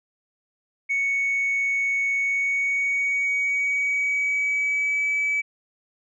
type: tone with pitch glide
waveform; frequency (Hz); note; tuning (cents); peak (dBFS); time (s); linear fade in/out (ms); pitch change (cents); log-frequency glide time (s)
sine; 2221 to 2293; C#7 to D7; +3 to -42; -19; 0.89-5.42; 20; +55; 2.17-5.09
effects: tanh soft clip ceiling -18 dBFS